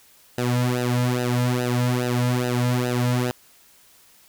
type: tone with flanger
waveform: sawtooth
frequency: 123.4 Hz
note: B2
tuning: 1 cent flat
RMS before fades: -22 dBFS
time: 0.38-3.31 s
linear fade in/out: 0 ms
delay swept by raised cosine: 0.89 to 2.69 ms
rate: 2.4 Hz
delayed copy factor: -1
effects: white hiss -54 dBFS RMS until 4.28 s